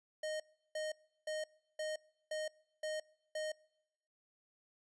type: tone bursts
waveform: square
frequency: 619 Hz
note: D#5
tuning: 9 cents flat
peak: -38 dBFS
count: 7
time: 0.23-3.52 s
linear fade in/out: 5 ms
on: 170 ms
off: 350 ms
effects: noise-tail reverb RT60 0.9 s tail -26 dB re dry + resampled to 22050 Hz